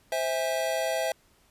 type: chord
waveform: square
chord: C augmented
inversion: none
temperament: just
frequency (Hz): 523.3 / 654.1 / 817.6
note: C5 / E5 / G#5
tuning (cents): 0 / -14 / -27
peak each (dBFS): -32 / -29 / -35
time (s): 0.12-1.12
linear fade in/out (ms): 2
effects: pink hiss -63 dBFS RMS until 1.5 s + resampled to 32000 Hz

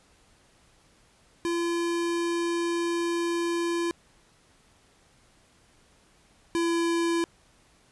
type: tone pair in turn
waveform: square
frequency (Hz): 340.9 / 337.2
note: F4 / E4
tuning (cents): -42 / +39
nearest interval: unison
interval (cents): 19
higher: first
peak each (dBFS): -26 / -24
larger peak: second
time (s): 1.45-3.91 / 6.55-7.24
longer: first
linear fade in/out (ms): 0
effects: pink hiss -61 dBFS RMS until 7.91 s + resampled to 24000 Hz

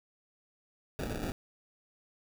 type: noise with sample-and-hold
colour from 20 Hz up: pink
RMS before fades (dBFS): -36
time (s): 0.99-1.32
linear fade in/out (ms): 0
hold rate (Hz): 1050
effects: none

